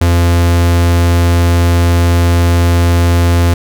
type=tone; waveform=45% pulse; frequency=86 Hz; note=F2; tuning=26 cents flat; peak=-7 dBFS; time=0.01-3.54 s; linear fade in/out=5 ms; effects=none